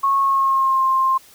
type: tone with pitch glide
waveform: sine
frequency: 1096 to 1056.8 Hz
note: C#6 to C6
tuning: -20 to +17 cents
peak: -14 dBFS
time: 0.03-1.18 s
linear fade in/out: 10 ms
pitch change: -63 cents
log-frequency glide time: 0.2-0.84 s
effects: white hiss -48 dBFS RMS until 1.34 s